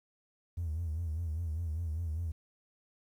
triangle tone with vibrato, 81.4 Hz, E2, 21 cents flat, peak -29 dBFS, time 0.57-2.32 s, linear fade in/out 10 ms, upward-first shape sine, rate 5 Hz, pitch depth 110 cents each way, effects tanh soft clip ceiling -29 dBFS + 11-bit

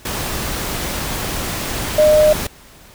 sine tone in noise, 610 Hz, D#5, 34 cents flat, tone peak -8 dBFS, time 1.98-2.33 s, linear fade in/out 5 ms, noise pink, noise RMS -23 dBFS, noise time 0.05-2.47 s, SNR +12 dB, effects pink hiss -44 dBFS RMS until 2.94 s

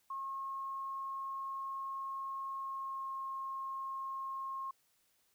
sine tone with pitch glide, 1081 to 1074.2 Hz, C#6 to C6, -44 to +45 cents, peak -38 dBFS, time 0.1-4.71 s, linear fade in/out 5 ms, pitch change -11 cents, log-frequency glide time 2.6-3.11 s, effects white hiss -74 dBFS RMS until 5.34 s

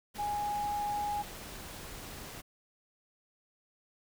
sine tone in noise, 827 Hz, G#5, 8 cents flat, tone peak -31 dBFS, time 0.18-1.23 s, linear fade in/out 20 ms, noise pink, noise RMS -45 dBFS, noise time 0.14-2.42 s, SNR +11 dB, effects none

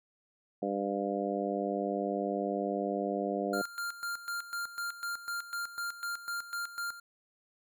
harmonic tone, 100 Hz, G2, 35 cents sharp, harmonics 2 / 3 / 4 / 5 / 6 / 7, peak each -37 / -37 / -37 / -37 / -37 / -37 dBFS, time 0.62-3.62 s, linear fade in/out 5 ms
square tone with tremolo, 1396.9 Hz, F6, in tune, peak -34 dBFS, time 3.53-7 s, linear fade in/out 5 ms, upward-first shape square, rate 4 Hz, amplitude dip 75%
effects none

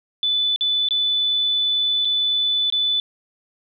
sine tone with dropouts, 3491 Hz, A7, 14 cents flat, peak -17 dBFS, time 0.23-3 s, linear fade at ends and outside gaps 1 ms, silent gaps 0.561-0.609 / 0.887-0.908 / 2.049-2.053 / 2.701-2.724 s, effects none

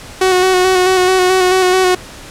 sawtooth tone with vibrato, 370 Hz, F#4, in tune, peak -5 dBFS, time 0.21-1.95 s, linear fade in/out 5 ms, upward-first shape square, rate 4.6 Hz, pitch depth 23 cents each way, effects pink hiss -33 dBFS RMS until 2.3 s + low-pass 10000 Hz 12 dB/octave

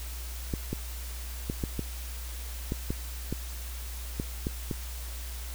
clicks, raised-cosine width 3 ms, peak -17 dBFS, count 11, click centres 0.538 / 0.73 / 1.499 / 1.638 / 1.793 / 2.721 / 2.905 / 3.326 / 4.199 / 4.469 / 4.712 s, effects added 60 Hz sine -36 dBFS peak until 5.54 s + white hiss -44 dBFS RMS until 5.54 s

